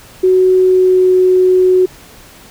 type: tone with pitch glide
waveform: sine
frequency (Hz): 371.4 to 369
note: F#4 to F#4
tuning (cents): +7 to -5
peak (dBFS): -6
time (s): 0.23-1.86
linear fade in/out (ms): 10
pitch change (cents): -12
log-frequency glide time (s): 0.6-1.12
effects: pink hiss -39 dBFS RMS until 2.5 s